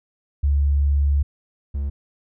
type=tone pair in turn; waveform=sine / triangle; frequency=71.1 / 70.16 Hz; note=C#2 / C#2; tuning=+45 / +21 cents; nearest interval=unison; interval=24 cents; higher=first; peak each=-15 / -20 dBFS; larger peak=first; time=0.43-1.23 / 1.74-1.9 s; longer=first; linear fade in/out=10 ms; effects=none